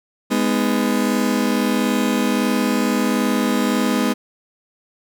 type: chord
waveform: 35% pulse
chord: G# minor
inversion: none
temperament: just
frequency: 207.7 / 249.2 / 311.5 Hz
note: G#3 / B3 / D#4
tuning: 0 / +16 / +2 cents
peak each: -19 / -18 / -22 dBFS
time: 0.3-4.14 s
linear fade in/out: 20 ms
effects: none